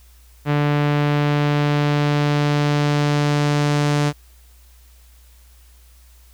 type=tone with low-pass filter sweep; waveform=sawtooth; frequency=146.5 Hz; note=D3; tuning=4 cents flat; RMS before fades=-18 dBFS; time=0.45-4.13 s; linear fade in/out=50 ms; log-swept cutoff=2600 to 7300 Hz; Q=0.93; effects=added 60 Hz sine -46 dBFS peak until 6.33 s + white hiss -55 dBFS RMS until 6.33 s